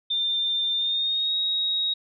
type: tone with pitch glide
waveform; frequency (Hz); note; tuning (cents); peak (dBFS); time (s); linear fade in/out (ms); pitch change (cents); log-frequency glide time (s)
sine; 3594 to 3784; A7 to A#7; +36 to +25; -22; 0.1-1.94; 10; +89; 0.74-1.36
effects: none